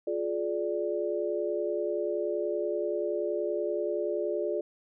sine chord, D diminished, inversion first, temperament just, 352.4 / 422.9 / 587.3 Hz, F4 / Ab4 / D5, +16 / +31 / 0 cents, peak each -32 dBFS, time 0.07-4.61 s, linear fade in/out 5 ms, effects none

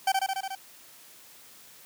40% pulse tone with echo, 773 Hz, G5, 24 cents flat, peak -20 dBFS, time 0.07-0.12 s, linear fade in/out 5 ms, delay 72 ms, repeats 6, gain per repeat -2 dB, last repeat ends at 0.552 s, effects white hiss -52 dBFS RMS until 1.85 s + high-pass 100 Hz 12 dB/octave

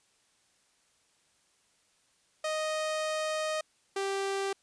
sawtooth tone pair in turn, 622.3 / 392 Hz, D#5 / G4, 0 / 0 cents, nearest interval minor sixth, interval 800 cents, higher first, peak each -26 dBFS, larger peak neither, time 2.44-3.61 / 3.96-4.53 s, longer first, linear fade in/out 5 ms, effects white hiss -69 dBFS RMS until 4.62 s + resampled to 22050 Hz

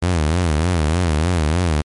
sawtooth tone with vibrato, 82.41 Hz, E2, in tune, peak -11 dBFS, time 0.02-1.82 s, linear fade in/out 10 ms, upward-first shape sine, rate 3.3 Hz, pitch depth 170 cents each way, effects MP3 48 kbps

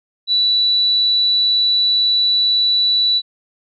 sine tone, 3951 Hz, B7, in tune, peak -12 dBFS, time 0.27-3.22 s, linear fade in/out 50 ms, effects none

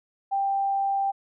sine tone, 788 Hz, G5, 9 cents sharp, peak -22 dBFS, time 0.31-1.12 s, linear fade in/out 20 ms, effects none

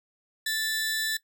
sawtooth tone pair together, 1760 / 3958 Hz, A6 / B7, 0 / +3 cents, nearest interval octave + major second, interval 1403 cents, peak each -25 / -28 dBFS, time 0.46-1.17 s, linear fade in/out 5 ms, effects noise-tail reverb RT60 0.1 s tail -17 dB re dry

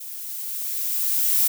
violet noise with level ramp, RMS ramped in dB -36 to -18 dBFS, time 0-1.48 s, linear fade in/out 10 ms, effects none

